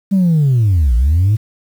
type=linear two-way sweep; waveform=sine; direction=down then up; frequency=200.6 to 55 to 112.5 Hz; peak=-7 dBFS; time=0.11-1.37 s; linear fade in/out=20 ms; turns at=0.95 s; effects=tanh soft clip ceiling -7 dBFS + 7-bit